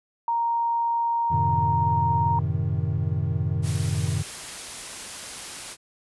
sine tone, 932.3 Hz, A#5, in tune, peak -21 dBFS, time 0.28-2.39 s, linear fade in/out 2 ms
triangle chord, F# diminished seventh, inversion none, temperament equal, 92.5 / 110 / 130.81 / 155.56 Hz, F#2 / A2 / C3 / Eb3, 0 / 0 / 0 / 0 cents, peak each -25 / -27 / -27 / -26 dBFS, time 1.3-4.23 s, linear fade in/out 20 ms
white noise, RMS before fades -36 dBFS, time 3.62-5.77 s, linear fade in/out 50 ms
effects resampled to 24000 Hz

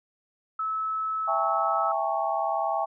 sine tone, 1300 Hz, E6, 24 cents flat, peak -26 dBFS, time 0.59-1.92 s, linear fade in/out 5 ms
sine chord, A dominant seventh, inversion second, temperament equal with one note detuned, 659.3 / 800 / 880 / 1108.7 Hz, E5 / G5 / A5 / C#6, 0 / +35 / 0 / 0 cents, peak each -29 / -28 / -32 / -31 dBFS, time 1.27-2.86 s, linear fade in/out 20 ms
effects none

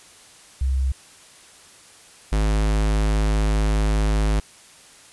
sine / square tone pair in turn, 66.1 / 52.46 Hz, C2 / G#1, +18 / +18 cents, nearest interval major third, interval 400 cents, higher first, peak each -18 dBFS, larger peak neither, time 0.61-0.92 / 2.32-4.4 s, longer second, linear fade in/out 5 ms, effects white hiss -48 dBFS RMS until 5.12 s + resampled to 24000 Hz

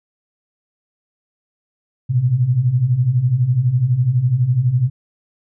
sine beating tone pair, 116.54 / 128.54 Hz, A#2 / C3, 0 / -30 cents, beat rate 12 Hz, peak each -19 / -14 dBFS, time 2.09-4.9 s, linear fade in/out 20 ms, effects none

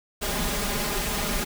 pink noise with comb filter, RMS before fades -27 dBFS, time 0.21-1.45 s, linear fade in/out 20 ms, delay 4.9 ms, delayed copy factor +0.85, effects none

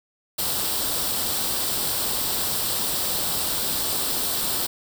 white noise with comb filter, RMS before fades -25 dBFS, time 0.38-4.67 s, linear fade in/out 10 ms, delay 0.23 ms, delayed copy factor +0.55, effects none

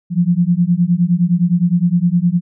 sine beating tone pair, 170 / 179.7 Hz, F3 / F3, -46 / +50 cents, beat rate 9.7 Hz, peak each -14 dBFS, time 0.1-2.41 s, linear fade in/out 50 ms, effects none

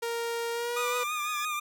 sawtooth tone with pitch glide, 466.2 to 491.1 Hz, A#4 to B4, 0 to -10 cents, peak -26 dBFS, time 0.02-1.04 s, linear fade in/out 10 ms, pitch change +90 cents, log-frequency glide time 0.52-0.9 s
15% pulse tone with exponential growth, 1700 Hz, G#6, 40 cents sharp, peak -30 dBFS, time 0.66-1.45 s, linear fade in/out 1 ms, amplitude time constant 170 ms
25% pulse tone with vibrato, 1212 Hz, D#6, 46 cents flat, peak -26 dBFS, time 0.76-1.6 s, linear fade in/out 10 ms, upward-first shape triangle, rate 6 Hz, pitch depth 50 cents each way
effects none

